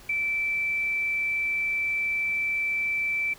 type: tone with ADSR envelope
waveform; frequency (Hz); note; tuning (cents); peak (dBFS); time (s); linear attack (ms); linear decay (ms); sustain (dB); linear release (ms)
sine; 2327; D7; -17; -22; 0.09-3.34; 7; 11; -2; 10
effects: pink hiss -50 dBFS RMS until 3.38 s